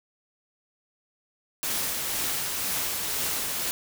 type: noise with tremolo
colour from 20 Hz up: white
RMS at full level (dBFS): -28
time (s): 1.63-3.71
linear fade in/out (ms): 0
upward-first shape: sine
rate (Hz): 2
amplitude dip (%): 25
effects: none